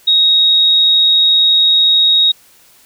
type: tone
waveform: sine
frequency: 3769 Hz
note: A#7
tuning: 18 cents sharp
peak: -7 dBFS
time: 0.07-2.32 s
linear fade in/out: 10 ms
effects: white hiss -47 dBFS RMS until 2.85 s